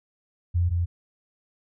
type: tone pair in turn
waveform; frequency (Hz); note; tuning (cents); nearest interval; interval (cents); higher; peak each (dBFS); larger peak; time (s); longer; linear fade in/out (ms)
sine; 87.31 / 86.51; F2 / F2; 0 / -16; unison; 16; first; -19 / -21; first; 0.54-0.7 / 0.7-0.86; neither; 20
effects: none